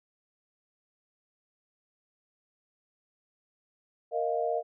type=chord; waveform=sine; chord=Bb suspended fourth; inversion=none; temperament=equal; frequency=466.2 / 622.3 / 698.5 Hz; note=Bb4 / Eb5 / F5; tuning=0 / 0 / 0 cents; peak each=-31 dBFS; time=4.11-4.63 s; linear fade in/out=50 ms; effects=none